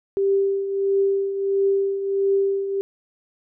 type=tone with tremolo; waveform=sine; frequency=393.3 Hz; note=G4; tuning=6 cents sharp; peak=-15 dBFS; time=0.17-2.81 s; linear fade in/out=0 ms; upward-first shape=triangle; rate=1.5 Hz; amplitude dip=65%; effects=none